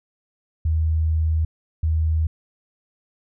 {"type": "tone pair in turn", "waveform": "sine", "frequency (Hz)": [79.5, 79.5], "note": ["D#2", "D#2"], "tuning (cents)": [38, 38], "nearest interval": "unison", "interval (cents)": 0, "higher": "neither", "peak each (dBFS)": -17, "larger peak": "neither", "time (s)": [[0.65, 1.45], [1.83, 2.27]], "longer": "first", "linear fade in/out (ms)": 5, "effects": []}